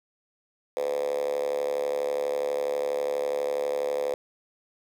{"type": "tone with high-pass filter", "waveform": "5% pulse", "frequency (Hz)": 72.2, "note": "D2", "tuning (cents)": -29, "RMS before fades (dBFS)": -28, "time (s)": [0.77, 4.14], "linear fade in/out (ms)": 0, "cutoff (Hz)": 500, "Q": 9.9, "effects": []}